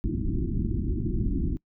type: low-pass noise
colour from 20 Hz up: pink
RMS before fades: -27 dBFS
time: 0.04-1.57 s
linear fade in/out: 0 ms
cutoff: 360 Hz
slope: 96 dB/octave
effects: noise-tail reverb RT60 0.1 s tail -23 dB re dry

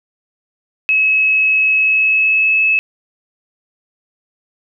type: tone with pitch glide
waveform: sine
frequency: 2574 to 2595 Hz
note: E7 to E7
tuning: -42 to -28 cents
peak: -10 dBFS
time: 0.89-2.79 s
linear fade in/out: 0 ms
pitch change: +14 cents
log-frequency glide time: 1.75-2.59 s
effects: none

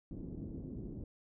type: low-pass noise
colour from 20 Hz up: white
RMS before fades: -44 dBFS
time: 0.11-1.04 s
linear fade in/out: 2 ms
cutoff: 310 Hz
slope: 24 dB/octave
effects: none

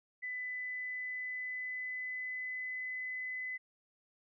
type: tone with pitch glide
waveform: sine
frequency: 2000 to 2015 Hz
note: B6 to B6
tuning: +21 to +34 cents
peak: -37 dBFS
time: 0.22-3.58 s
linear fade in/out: 20 ms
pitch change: +13 cents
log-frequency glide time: 0.4-2.83 s
effects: none

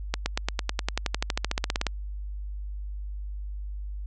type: accelerating click train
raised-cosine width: 0.2 ms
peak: -8 dBFS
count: 22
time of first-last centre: 0.14-1.867 s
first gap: 120 ms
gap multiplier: 0.96
effects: added 50 Hz sine -32 dBFS peak until 4.06 s + resampled to 22050 Hz

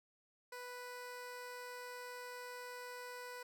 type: tone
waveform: 15% pulse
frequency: 493.9 Hz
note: B4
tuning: in tune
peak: -40 dBFS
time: 0.52-3.43 s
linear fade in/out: 5 ms
effects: none

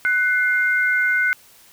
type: tone pair together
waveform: sine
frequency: 1492 / 2110 Hz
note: F#6 / C7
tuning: +14 / +14 cents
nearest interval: tritone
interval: 600 cents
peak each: -17 / -21 dBFS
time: 0.05-1.33 s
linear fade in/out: 0 ms
effects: white hiss -50 dBFS RMS until 1.72 s

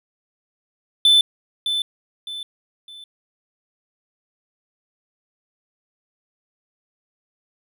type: tone with echo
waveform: triangle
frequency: 3520 Hz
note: A7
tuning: in tune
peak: -9 dBFS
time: 1.05-1.21 s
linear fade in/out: 2 ms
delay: 610 ms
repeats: 3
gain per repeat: -9 dB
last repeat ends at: 3.04 s
effects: none

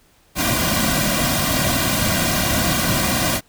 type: noise with comb filter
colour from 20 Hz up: pink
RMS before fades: -19 dBFS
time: 0.35-3.41 s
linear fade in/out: 50 ms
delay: 2.3 ms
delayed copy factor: -0.95
effects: pink hiss -56 dBFS RMS until 3.48 s

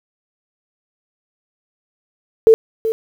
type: tone with echo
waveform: sine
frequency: 446.2 Hz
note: A4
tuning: 24 cents sharp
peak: -4 dBFS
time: 2.47-2.54 s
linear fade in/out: 0 ms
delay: 380 ms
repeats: 1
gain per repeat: -11 dB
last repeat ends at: 2.92 s
effects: 7-bit

